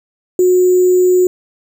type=tone with sample-and-hold; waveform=sine; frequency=364.1 Hz; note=F#4; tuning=28 cents flat; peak=-7 dBFS; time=0.39-1.27 s; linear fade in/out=2 ms; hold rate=7350 Hz; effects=none